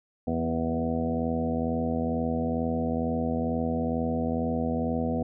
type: harmonic tone with a mistuned harmonic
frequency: 82.2 Hz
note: E2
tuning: 4 cents flat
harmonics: 1 / 2 / 3 / 4 / 5 / 6 / 7 / 8 / 9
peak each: -34 / -34 / -28 / -40 / -41 / -33 / -43 / -36 / -37 dBFS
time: 0.27-5.23 s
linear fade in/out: 5 ms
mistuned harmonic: 3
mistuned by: -21 cents
effects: none